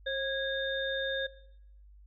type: tone cluster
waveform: sine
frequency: 538 / 1649 / 3641 Hz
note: C5 / G#6 / A#7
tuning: +48 / -13 / -41 cents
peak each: -33 / -35 / -37 dBFS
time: 0.06-1.27 s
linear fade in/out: 10 ms
effects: noise-tail reverb RT60 0.8 s tail -19 dB re dry + added 50 Hz sine -52 dBFS peak until 2.06 s